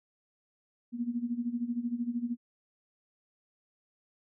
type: tone with tremolo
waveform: sine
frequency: 238.7 Hz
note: A#3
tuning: 41 cents sharp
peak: -27 dBFS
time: 0.92-2.37 s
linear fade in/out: 50 ms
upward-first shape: sine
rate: 13 Hz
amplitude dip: 80%
effects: none